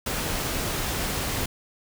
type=noise; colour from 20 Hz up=pink; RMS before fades=-28 dBFS; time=0.06-1.46 s; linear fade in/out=5 ms; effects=none